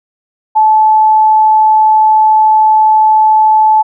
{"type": "tone", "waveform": "sine", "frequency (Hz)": 867, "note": "A5", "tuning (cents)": -26, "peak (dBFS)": -4, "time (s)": [0.55, 3.83], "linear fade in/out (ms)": 20, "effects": []}